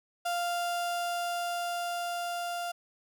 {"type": "tone with level ramp", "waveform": "35% pulse", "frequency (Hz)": 697, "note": "F5", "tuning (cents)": -4, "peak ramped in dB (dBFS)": [-27, -31], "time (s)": [0.25, 2.72], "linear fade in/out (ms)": 10, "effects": []}